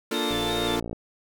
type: chord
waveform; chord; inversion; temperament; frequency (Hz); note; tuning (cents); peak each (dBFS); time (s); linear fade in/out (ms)
sawtooth; Bb major seventh; none; equal with one note detuned; 233.1 / 292 / 349.2 / 440; Bb3 / D4 / F4 / A4; 0 / -10 / 0 / 0; -27; 0.11-0.8; 5
type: tone with vibrato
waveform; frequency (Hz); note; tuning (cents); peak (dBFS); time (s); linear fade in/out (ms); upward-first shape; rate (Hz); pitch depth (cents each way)
triangle; 3615; A7; +46; -29; 0.14-0.76; 2; square; 2.8; 32
type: click train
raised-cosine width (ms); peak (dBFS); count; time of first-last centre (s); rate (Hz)
2; -20; 37; 0.31-0.93; 58.1
effects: none